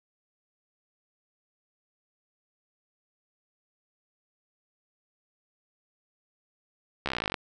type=slowing click train; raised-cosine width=0.3 ms; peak=-13 dBFS; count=17; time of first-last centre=7.06-7.342 s; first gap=14 ms; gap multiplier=1.03; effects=none